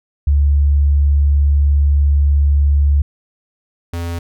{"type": "tone pair in turn", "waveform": ["sine", "square"], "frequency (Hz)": [71.6, 85.15], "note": ["D2", "F2"], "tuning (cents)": [-43, -43], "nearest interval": "minor third", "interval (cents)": 300, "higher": "second", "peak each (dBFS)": [-9, -21], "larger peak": "first", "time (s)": [[0.27, 3.02], [3.93, 4.19]], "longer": "first", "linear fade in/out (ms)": 5, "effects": []}